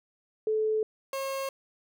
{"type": "tone pair in turn", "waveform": ["sine", "30% pulse"], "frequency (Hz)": [434.2, 540.9], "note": ["A4", "C#5"], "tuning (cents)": [-23, -43], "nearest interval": "major third", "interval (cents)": 380, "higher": "second", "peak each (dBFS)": [-24, -28], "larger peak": "first", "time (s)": [[0.47, 0.83], [1.13, 1.49]], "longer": "neither", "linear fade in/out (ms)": 2, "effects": []}